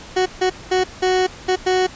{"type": "tone bursts at uneven times", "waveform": "30% pulse", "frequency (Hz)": 370, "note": "F#4", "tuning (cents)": 0, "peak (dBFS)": -12, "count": 6, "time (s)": [[0.16, 0.26], [0.41, 0.5], [0.71, 0.84], [1.02, 1.27], [1.48, 1.56], [1.66, 1.87]], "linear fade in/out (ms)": 10, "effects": ["pink hiss -38 dBFS RMS until 1.95 s", "resampled to 16000 Hz"]}